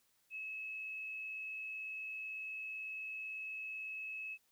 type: tone with amplitude modulation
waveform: sine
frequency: 2584 Hz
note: E7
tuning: 35 cents flat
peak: -40 dBFS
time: 0.3-4.38 s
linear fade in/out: 50 ms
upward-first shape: sine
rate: 118 Hz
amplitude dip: 25%
effects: white hiss -75 dBFS RMS until 4.51 s